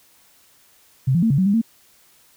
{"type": "tone with pitch steps", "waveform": "sine", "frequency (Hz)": [131.5, 171, 225.8, 139.6, 187.8, 200.7, 227.1], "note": ["C3", "F3", "A3", "C#3", "F#3", "G3", "A#3"], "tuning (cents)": [9, -36, 45, 13, 26, 41, -45], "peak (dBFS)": -14, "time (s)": [1.07, 1.616], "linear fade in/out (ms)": 10, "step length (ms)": 78, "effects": ["white hiss -55 dBFS RMS until 2.36 s"]}